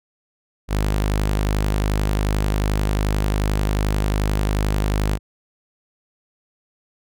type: tone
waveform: sawtooth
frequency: 51.3 Hz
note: G#1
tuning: 21 cents flat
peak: -14 dBFS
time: 0.68-5.19 s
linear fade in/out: 50 ms
effects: none